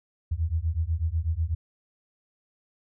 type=beating tone pair; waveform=sine; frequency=77.7 / 85.8 Hz; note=D#2 / F2; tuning=-2 / -30 cents; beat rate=8.1 Hz; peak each=-27 dBFS; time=0.31-1.55 s; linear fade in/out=10 ms; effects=none